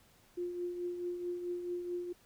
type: tone with tremolo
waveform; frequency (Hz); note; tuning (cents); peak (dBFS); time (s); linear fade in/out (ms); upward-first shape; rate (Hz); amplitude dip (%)
sine; 352.9; F4; +18; -33; 0.37-2.13; 10; triangle; 4.6; 55
effects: pink hiss -65 dBFS RMS until 2.25 s